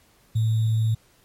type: tone with sample-and-hold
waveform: sine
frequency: 111 Hz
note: A2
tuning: 16 cents sharp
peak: -18 dBFS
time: 0.35-0.95 s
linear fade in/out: 10 ms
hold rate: 3675 Hz
effects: pink hiss -59 dBFS RMS until 1.24 s + MP3 64 kbps